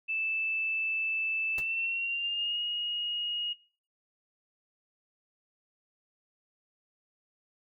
sine tone with pitch glide, 2637 to 2876 Hz, E7 to F#7, 0 to -50 cents, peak -29 dBFS, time 0.08-3.54 s, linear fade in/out 20 ms, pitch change +150 cents, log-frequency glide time 1.53-2.6 s
pink noise with exponential decay, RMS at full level -36 dBFS, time 1.58-1.65 s, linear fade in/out 2 ms, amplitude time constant 15 ms
effects noise-tail reverb RT60 0.4 s tail -19 dB re dry

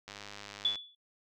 click train, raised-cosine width 0.2 ms, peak -27 dBFS, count 70, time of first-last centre 0.08-0.756 s, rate 102 Hz
sine tone with exponential decay, 3440 Hz, A7, 40 cents flat, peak -23 dBFS, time 0.65-0.95 s, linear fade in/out 2 ms, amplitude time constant 64 ms
effects noise-tail reverb RT60 0.1 s tail -22 dB re dry

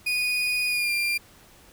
35% pulse tone with pitch glide, 2471 to 2388 Hz, D#7 to D7, -13 to +28 cents, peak -21 dBFS, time 0.06-1.18 s, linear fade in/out 10 ms, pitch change -59 cents, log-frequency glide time 0.68-0.92 s, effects pink hiss -53 dBFS RMS until 1.72 s

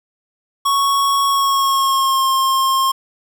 square tone with pitch glide, 1108.7 to 1067.2 Hz, C#6 to C6, 0 to +34 cents, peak -14 dBFS, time 0.65-2.92 s, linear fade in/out 10 ms, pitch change -66 cents, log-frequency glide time 1.26-2.27 s, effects 7-bit

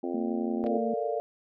harmonic tone, 86.8 Hz, F2, 10 cents flat, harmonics 3 / 4 / 5 / 6 / 7 / 8 / 9, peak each -34 / -33 / -39 / -43 / -42 / -45 / -43 dBFS, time 0.03-0.78 s, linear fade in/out 5 ms
sine tone with pitch glide, 230 to 227.4 Hz, A#3 to A#3, -23 to -43 cents, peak -30 dBFS, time 0.14-0.94 s, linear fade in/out 5 ms, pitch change -20 cents, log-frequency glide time 0.43-0.79 s
sine chord, Bb major seventh, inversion third, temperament equal, 440 / 466.2 / 587.3 / 698.5 Hz, A4 / Bb4 / D5 / F5, 0 / 0 / 0 / 0 cents, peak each -33 dBFS, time 0.64-1.2 s, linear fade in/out 0 ms
clicks, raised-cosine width 0.3 ms, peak -32 dBFS, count 2, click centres 0.664 / 0.669 s
effects none

